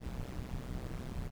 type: noise with amplitude modulation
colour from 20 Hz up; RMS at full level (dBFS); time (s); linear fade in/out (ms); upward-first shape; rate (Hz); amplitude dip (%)
brown; -36; 0-1.31; 50; sine; 127; 100
effects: none